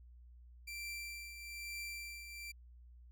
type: tone with tremolo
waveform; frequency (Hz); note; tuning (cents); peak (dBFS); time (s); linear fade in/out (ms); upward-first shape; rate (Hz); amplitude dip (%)
sawtooth; 2351; D7; +1; -38; 0.67-2.52; 10; triangle; 1.1; 60
effects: added 60 Hz sine -55 dBFS peak until 3.11 s